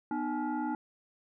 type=tone with frequency modulation; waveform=sine; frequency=305.6 Hz; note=D#4; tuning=31 cents flat; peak=-30 dBFS; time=0.11-0.75 s; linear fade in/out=2 ms; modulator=552 Hz; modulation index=1.3; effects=none